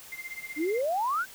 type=tone with tremolo; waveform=sine; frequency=2094 Hz; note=C7; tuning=1 cent sharp; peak=-33 dBFS; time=0.12-0.81 s; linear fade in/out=2 ms; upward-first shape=triangle; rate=16 Hz; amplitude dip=100%
type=exponential sweep; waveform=sine; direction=up; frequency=286 to 1594 Hz; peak=-25 dBFS; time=0.56-1.26 s; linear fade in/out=50 ms
effects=white hiss -48 dBFS RMS until 1.34 s